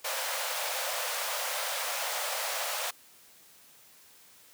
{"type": "high-pass noise", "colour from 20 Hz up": "pink", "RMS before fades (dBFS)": -33, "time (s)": [0.04, 2.91], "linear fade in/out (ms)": 10, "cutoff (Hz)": 500, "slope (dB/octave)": 96, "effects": ["white hiss -57 dBFS RMS until 4.53 s", "high-pass 80 Hz 12 dB/octave"]}